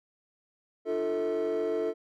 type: tone cluster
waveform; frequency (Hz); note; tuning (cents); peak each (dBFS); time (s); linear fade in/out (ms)
triangle; 301 / 349.3 / 443.1 / 645; D4 / F4 / A4 / E5; +43 / 0 / +12 / -38; -35 / -31 / -26 / -33; 0.85-1.94; 50
effects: tanh soft clip ceiling -20 dBFS